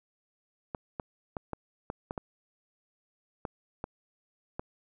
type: clicks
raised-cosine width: 1 ms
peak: -20 dBFS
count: 10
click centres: 0.748 / 0.998 / 1.368 / 1.533 / 1.901 / 2.109 / 2.178 / 3.452 / 3.841 / 4.595 s
effects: none